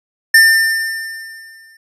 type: tone with exponential decay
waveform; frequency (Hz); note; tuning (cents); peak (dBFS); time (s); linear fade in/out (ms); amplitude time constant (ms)
square; 1797; A6; +36; -4; 0.34-1.77; 5; 310
effects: resampled to 32000 Hz